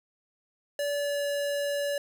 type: tone with pitch glide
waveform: square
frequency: 576 to 572.4 Hz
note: D5 to D5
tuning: -34 to -45 cents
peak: -28 dBFS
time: 0.79-1.98 s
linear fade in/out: 2 ms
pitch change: -11 cents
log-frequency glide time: 0.93-1.24 s
effects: none